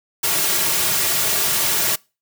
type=noise with comb filter; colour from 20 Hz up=white; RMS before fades=-19 dBFS; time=0.23-1.96 s; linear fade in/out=10 ms; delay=3.9 ms; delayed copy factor=-0.7; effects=noise-tail reverb RT60 0.3 s tail -25 dB re dry + high-pass 100 Hz 12 dB/octave